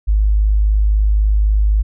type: tone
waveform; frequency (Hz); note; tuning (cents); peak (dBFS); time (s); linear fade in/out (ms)
sine; 51.91; G#1; 0; -10; 0.07-1.83; 20
effects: none